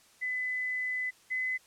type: tone pair in turn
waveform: sine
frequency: 2008 / 2025 Hz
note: B6 / B6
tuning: +28 / +43 cents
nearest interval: unison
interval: 15 cents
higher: second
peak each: -30 / -29 dBFS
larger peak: second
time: 0.21-1.11 / 1.3-1.58 s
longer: first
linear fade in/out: 20 ms
effects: white hiss -61 dBFS RMS until 1.66 s + low-pass 10000 Hz 12 dB/octave